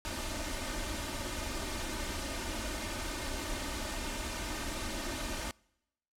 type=noise with comb filter; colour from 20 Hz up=pink; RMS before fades=-37 dBFS; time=0.05-5.51 s; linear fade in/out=0 ms; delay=3.3 ms; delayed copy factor=+0.75; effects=noise-tail reverb RT60 0.9 s tail -26 dB re dry + low-pass 10000 Hz 12 dB/octave